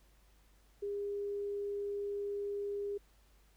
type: tone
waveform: sine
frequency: 405.3 Hz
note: G#4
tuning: 42 cents flat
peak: -35 dBFS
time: 0.82-2.98 s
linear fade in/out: 10 ms
effects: added 50 Hz sine -64 dBFS peak until 3.56 s + pink hiss -70 dBFS RMS until 3.56 s